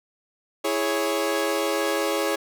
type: chord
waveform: sawtooth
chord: C# minor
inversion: first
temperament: equal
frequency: 329.6 / 415.3 / 554.4 Hz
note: E4 / G#4 / C#5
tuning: 0 / 0 / 0 cents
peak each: -24 / -23 / -22 dBFS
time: 0.64-2.36 s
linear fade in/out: 10 ms
effects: none